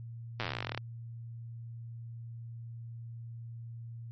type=slowing click train; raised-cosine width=0.3 ms; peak=-18 dBFS; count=24; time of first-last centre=0.4-0.776 s; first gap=8 ms; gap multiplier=1.06; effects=added 116 Hz sine -41 dBFS peak until 4.11 s + MP3 32 kbps